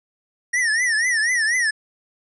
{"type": "tone with vibrato", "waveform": "square", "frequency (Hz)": 1864.7, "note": "A#6", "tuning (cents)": 0, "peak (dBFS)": -18, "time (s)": [0.53, 1.71], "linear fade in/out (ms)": 10, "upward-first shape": "triangle", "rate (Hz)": 4.1, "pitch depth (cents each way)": 170, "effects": ["resampled to 24000 Hz"]}